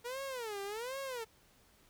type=tone with vibrato; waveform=sawtooth; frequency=465.9 Hz; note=A#4; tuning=1 cent flat; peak=-35 dBFS; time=0.04-1.25 s; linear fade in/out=20 ms; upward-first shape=sine; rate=1.3 Hz; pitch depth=280 cents each way; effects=pink hiss -66 dBFS RMS until 1.89 s